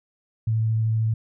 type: tone with vibrato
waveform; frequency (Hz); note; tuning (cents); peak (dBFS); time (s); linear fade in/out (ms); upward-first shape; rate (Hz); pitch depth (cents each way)
sine; 111.2; A2; +19; -19; 0.47-1.14; 5; sine; 13; 11
effects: none